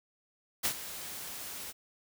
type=noise with ADSR envelope; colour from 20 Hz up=white; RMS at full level=-28 dBFS; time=0.63-1.73 s; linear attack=23 ms; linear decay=79 ms; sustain=-14 dB; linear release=30 ms; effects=none